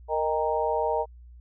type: harmonic tone with a mistuned harmonic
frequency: 155 Hz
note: D#3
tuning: 6 cents flat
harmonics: 3 / 4 / 5 / 6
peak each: -28 / -28 / -30 / -29 dBFS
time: 0.08-1.06 s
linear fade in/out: 50 ms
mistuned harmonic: 5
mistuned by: +47 cents
effects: added 60 Hz sine -45 dBFS peak until 1.4 s